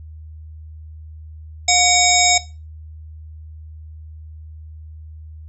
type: harmonic tone with a mistuned harmonic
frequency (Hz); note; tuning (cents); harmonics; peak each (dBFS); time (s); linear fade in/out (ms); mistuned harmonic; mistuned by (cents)
751; F#5; +26; 1 / 3 / 5 / 7 / 9 / 10; -19 / -19 / -19 / -19 / -19 / -19; 1.68-2.38; 5; 1; -87
effects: noise-tail reverb RT60 0.3 s tail -17 dB re dry + added 78 Hz sine -34 dBFS peak until 5.48 s